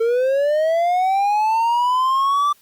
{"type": "linear sweep", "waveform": "triangle", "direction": "up", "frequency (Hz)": [448.3, 1177], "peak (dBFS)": -13, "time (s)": [0, 2.53], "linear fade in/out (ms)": 10, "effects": ["white hiss -55 dBFS RMS until 2.61 s", "Opus 48 kbps"]}